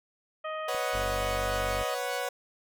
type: harmonic tone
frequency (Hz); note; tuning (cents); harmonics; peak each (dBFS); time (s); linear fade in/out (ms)
625; D#5; +8; 1 / 2 / 3 / 4 / 5; -35 / -36 / -43 / -47 / -48; 0.44-1.95; 10
type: chord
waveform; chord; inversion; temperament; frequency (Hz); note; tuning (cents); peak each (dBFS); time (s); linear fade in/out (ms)
sawtooth; B suspended second; none; equal; 493.9 / 554.4 / 740; B4 / C#5 / F#5; 0 / 0 / 0; -31; 0.68-2.29; 5
type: clicks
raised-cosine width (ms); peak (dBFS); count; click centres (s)
2; -34 / -36; 2; 0.747 / 1.033
type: tone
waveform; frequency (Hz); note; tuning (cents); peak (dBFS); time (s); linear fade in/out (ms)
30% pulse; 47.77; G1; -44; -31; 0.93-1.84; 20
effects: none